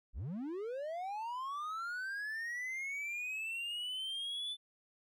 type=linear sweep; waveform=triangle; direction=up; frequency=32.78 to 3520 Hz; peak=-36 dBFS; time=0.13-4.57 s; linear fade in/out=50 ms; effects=none